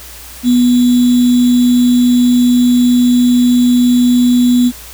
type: tone with sample-and-hold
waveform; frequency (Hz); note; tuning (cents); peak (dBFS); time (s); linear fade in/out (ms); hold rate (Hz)
sine; 245.6; B3; -9; -6; 0.43-4.72; 50; 3675
effects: added 60 Hz sine -36 dBFS peak until 4.93 s + white hiss -33 dBFS RMS until 4.93 s